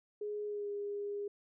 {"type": "tone with pitch glide", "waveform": "sine", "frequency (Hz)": [417.3, 407.8], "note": ["G#4", "G#4"], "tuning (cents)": [8, -32], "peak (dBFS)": -36, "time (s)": [0.21, 1.28], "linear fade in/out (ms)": 5, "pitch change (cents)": -40, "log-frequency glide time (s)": [0.46, 0.69], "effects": []}